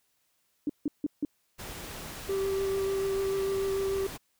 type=tone bursts; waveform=sine; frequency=293.7 Hz; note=D4; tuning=in tune; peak=-25 dBFS; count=4; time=0.67-1.25 s; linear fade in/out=2 ms; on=25 ms; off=160 ms
type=noise; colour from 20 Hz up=pink; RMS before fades=-41 dBFS; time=1.58-4.18 s; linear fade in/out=20 ms
type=tone with vibrato; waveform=triangle; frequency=389.5 Hz; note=G4; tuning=11 cents flat; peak=-25 dBFS; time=2.29-4.07 s; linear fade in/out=5 ms; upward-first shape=sine; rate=6.8 Hz; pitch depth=10 cents each way
effects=white hiss -73 dBFS RMS until 4.39 s